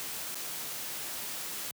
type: noise with dropouts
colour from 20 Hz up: white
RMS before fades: -38 dBFS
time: 0-1.71 s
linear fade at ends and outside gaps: 0 ms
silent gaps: 0.346-0.355 s
effects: high-pass 100 Hz 12 dB/octave